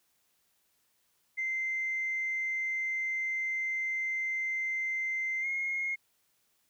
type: tone with pitch glide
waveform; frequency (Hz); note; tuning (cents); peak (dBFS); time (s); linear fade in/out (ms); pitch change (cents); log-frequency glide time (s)
sine; 2080 to 2148; C7 to C7; -11 to +45; -29; 1.37-5.96; 20; +56; 5.41-5.46
effects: tanh soft clip ceiling -25 dBFS + white hiss -73 dBFS RMS until 6.69 s